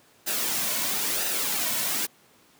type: noise with flanger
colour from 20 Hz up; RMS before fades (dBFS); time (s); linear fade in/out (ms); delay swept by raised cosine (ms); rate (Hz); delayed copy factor
white; -27; 0.26-2.07; 20; 0.9 to 2.5; 1; -0.5
effects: pink hiss -58 dBFS RMS until 2.59 s + high-pass 150 Hz 12 dB/octave